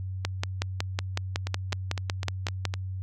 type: two click trains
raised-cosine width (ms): 0.2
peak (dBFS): -10 / -15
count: 14 / 6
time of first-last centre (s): 0.25-2.653 / 1.47-2.739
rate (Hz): 5.41 / 3.94
effects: added 94 Hz sine -31 dBFS peak until 3.02 s